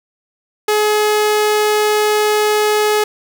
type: tone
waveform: sawtooth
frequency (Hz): 423.2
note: G#4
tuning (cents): +33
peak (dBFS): -8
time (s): 0.68-3.04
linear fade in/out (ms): 5
effects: none